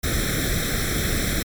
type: noise with comb filter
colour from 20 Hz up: pink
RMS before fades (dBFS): -23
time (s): 0.03-1.43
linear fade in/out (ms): 10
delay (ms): 0.53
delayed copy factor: +1
effects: MP3 96 kbps